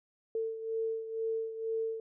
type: beating tone pair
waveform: sine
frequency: 447.8 / 449.9 Hz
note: A4 / A4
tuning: +30 / +39 cents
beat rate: 2.1 Hz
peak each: -33 / -39 dBFS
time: 0.35-2 s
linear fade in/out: 2 ms
effects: none